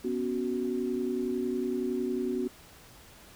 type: chord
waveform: sine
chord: B suspended second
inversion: none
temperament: just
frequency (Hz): 246.9 / 277.8 / 370.4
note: B3 / C#4 / F#4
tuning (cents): 0 / +4 / +2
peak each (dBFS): -32 / -35 / -31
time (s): 0.04-2.48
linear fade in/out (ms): 10
effects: pink hiss -53 dBFS RMS until 3.35 s